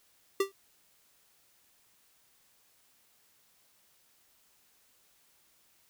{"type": "tone with exponential decay", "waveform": "square", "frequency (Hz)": 391.7, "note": "G4", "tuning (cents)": -1, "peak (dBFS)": -22, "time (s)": [0.4, 0.52], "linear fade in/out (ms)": 5, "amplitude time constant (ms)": 25, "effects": ["white hiss -67 dBFS RMS until 5.89 s"]}